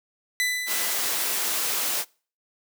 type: tone with exponential decay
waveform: sawtooth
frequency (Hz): 1996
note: B6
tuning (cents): +18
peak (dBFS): -17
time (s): 0.4-1.55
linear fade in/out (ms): 0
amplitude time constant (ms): 250
type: noise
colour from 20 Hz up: white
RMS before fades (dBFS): -26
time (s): 0.66-2.05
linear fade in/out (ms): 50
effects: noise-tail reverb RT60 0.4 s tail -25 dB re dry + high-pass 300 Hz 12 dB/octave